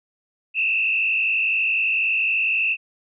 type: tone with frequency modulation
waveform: sine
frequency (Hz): 2637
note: E7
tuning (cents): 0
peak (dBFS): -18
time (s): 0.54-2.77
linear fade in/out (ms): 50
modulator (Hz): 51.9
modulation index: 2
effects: none